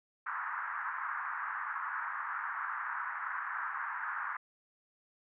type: band-pass noise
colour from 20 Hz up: white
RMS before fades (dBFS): -38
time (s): 0.26-4.37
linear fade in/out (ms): 5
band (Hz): 950 to 1700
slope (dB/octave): 48
effects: none